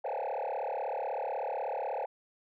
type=tone with frequency modulation; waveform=sine; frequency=680 Hz; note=F5; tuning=46 cents flat; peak=-29 dBFS; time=0.04-2.06 s; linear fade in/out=10 ms; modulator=36.2 Hz; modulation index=5.4; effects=tanh soft clip ceiling -31 dBFS